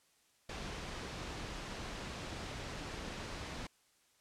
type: low-pass noise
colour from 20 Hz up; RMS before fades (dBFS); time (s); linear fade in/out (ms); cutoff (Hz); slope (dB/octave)
pink; -44; 0.49-3.67; 5; 5700; 12
effects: white hiss -71 dBFS RMS until 4.2 s + low-pass 10000 Hz 12 dB/octave